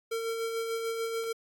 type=tone with tremolo; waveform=square; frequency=455.3 Hz; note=A#4; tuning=41 cents flat; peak=-30 dBFS; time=0.11-1.33 s; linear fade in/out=10 ms; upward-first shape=sine; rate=6.8 Hz; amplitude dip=35%; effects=AAC 64 kbps